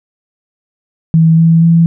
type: tone with pitch steps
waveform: sine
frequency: 162.4 / 164.57 / 166.77 Hz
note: E3 / E3 / E3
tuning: -26 / -3 / +20 cents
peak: -4 dBFS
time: 1.14-1.86 s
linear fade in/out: 0 ms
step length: 240 ms
effects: none